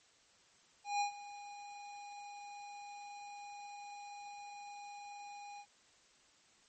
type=tone with ADSR envelope; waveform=square; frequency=817 Hz; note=G#5; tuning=29 cents flat; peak=-31 dBFS; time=0.84-5.66 s; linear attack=170 ms; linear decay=99 ms; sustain=-17 dB; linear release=67 ms; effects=white hiss -67 dBFS RMS until 6.68 s + MP3 32 kbps